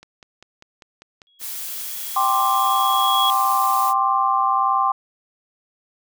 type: click train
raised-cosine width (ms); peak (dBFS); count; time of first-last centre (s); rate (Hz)
0.2; -26; 12; 0.03-2.208; 5.05
type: tone with exponential growth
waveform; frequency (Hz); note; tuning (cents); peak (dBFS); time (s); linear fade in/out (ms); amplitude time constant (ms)
sine; 3322; G#7; 0; -18; 1.27-3.3; 0; 440
type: noise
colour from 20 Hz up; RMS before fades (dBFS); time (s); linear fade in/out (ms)
blue; -30; 1.39-3.94; 50
type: chord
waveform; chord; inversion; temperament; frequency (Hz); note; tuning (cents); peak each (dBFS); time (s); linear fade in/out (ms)
sine; G suspended fourth; none; equal with one note detuned; 784 / 1053.2 / 1174.7; G5 / C6 / D6; 0 / +11 / 0; -21 / -19 / -21; 2.16-4.92; 5
effects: none